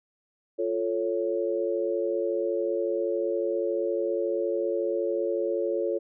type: chord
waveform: sine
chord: F augmented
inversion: none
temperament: equal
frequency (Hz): 349.2 / 440 / 554.4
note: F4 / A4 / C#5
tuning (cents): 0 / 0 / 0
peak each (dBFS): -29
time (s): 0.58-5.99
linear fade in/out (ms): 20
effects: none